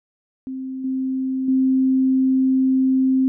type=tone with level steps; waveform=sine; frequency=262.3 Hz; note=C4; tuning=4 cents sharp; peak=-26 / -20 / -14 dBFS; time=0.47-3.28 s; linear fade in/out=0 ms; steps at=0.84 / 1.48 s; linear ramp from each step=5 ms; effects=none